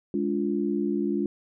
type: chord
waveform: sine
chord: D diminished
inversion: second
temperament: equal with one note detuned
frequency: 207.7 / 288.3 / 349.2 Hz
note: Ab3 / D4 / F4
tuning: 0 / -32 / 0 cents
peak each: -28 dBFS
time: 0.14-1.26 s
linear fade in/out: 2 ms
effects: none